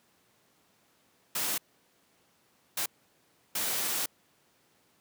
white noise bursts at uneven times, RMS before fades -31 dBFS, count 3, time 1.35-1.58 / 2.77-2.86 / 3.55-4.06 s, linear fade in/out 5 ms, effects pink hiss -67 dBFS RMS until 5 s + high-pass 150 Hz 12 dB/octave

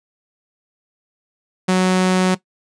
sawtooth tone, 185 Hz, F#3, in tune, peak -9 dBFS, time 1.68-2.35 s, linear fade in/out 10 ms, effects noise-tail reverb RT60 0.1 s tail -17 dB re dry + resampled to 22050 Hz

